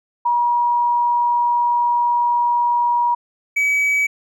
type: tone pair in turn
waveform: sine / triangle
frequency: 958 / 2279 Hz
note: A#5 / C#7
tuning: +47 / +47 cents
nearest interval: octave + minor third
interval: 1500 cents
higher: second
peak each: -14 / -13 dBFS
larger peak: second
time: 0.25-3.15 / 3.56-4.07 s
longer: first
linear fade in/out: 10 ms
effects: none